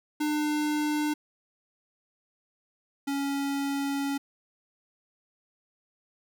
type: tone pair in turn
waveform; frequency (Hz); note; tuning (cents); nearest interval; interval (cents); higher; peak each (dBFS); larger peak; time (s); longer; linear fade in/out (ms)
square; 300.1 / 279; D4 / C#4; +38 / +11; minor second; 127; first; -26 / -28; first; 0.2-1.14 / 3.07-4.18; second; 10
effects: none